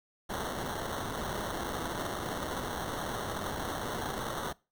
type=noise with sample-and-hold; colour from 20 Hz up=violet; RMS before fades=-36 dBFS; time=0.29-4.53 s; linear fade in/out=10 ms; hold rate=2450 Hz; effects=noise-tail reverb RT60 0.3 s tail -23 dB re dry